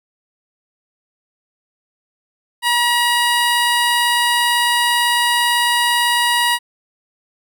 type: tone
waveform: 15% pulse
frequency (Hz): 958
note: A#5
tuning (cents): +47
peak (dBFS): -7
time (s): 2.62-6.59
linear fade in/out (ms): 50
effects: none